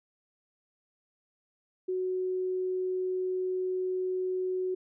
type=tone; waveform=sine; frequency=370 Hz; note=F#4; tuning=in tune; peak=-28 dBFS; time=1.88-4.75 s; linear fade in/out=10 ms; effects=none